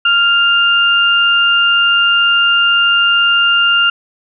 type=tone pair together; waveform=sine; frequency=1396.9 / 2801 Hz; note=F6 / F7; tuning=0 / +4 cents; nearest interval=octave; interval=1204 cents; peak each=-11 dBFS; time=0.05-3.9 s; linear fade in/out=5 ms; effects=none